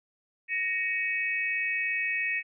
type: tone cluster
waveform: sine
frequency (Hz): 1867 / 2250 / 2571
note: A#6 / C#7 / E7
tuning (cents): +2 / +25 / -44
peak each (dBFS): -31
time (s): 0.48-2.43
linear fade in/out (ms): 50
effects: none